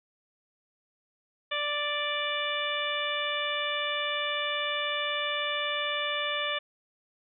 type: harmonic tone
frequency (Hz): 587.3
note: D5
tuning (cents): 0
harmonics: 1 / 2 / 3 / 4 / 5 / 6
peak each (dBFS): -35 / -35 / -35 / -35 / -35 / -35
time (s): 1.51-6.59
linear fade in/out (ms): 10
effects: none